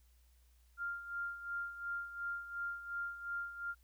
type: tone with tremolo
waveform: sine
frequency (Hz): 1396.9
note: F6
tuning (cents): 0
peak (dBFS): -36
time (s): 0.77-3.75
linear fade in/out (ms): 50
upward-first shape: sine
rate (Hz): 2.8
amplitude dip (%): 70
effects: added 60 Hz sine -64 dBFS peak until 3.83 s + white hiss -75 dBFS RMS until 3.83 s